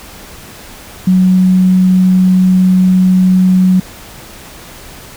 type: tone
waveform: sine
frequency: 185 Hz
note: F#3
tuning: in tune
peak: -5 dBFS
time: 1.07-3.8 s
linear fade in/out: 5 ms
effects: pink hiss -33 dBFS RMS until 5.16 s